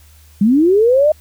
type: linear sweep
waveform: sine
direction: up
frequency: 190 to 626 Hz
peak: -8 dBFS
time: 0.41-1.12 s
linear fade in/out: 5 ms
effects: added 76 Hz sine -43 dBFS peak until 1.2 s + white hiss -50 dBFS RMS until 1.2 s